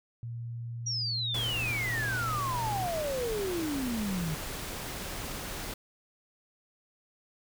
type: tone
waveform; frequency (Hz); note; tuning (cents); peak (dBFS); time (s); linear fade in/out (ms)
sine; 117.4; A#2; +13; -35; 0.23-2.86; 0
type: exponential sweep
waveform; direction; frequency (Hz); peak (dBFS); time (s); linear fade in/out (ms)
sine; down; 5800 to 150.3; -30; 0.86-4.35; 10
type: noise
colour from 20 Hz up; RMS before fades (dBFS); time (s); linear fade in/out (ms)
pink; -38; 1.34-5.74; 5
effects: none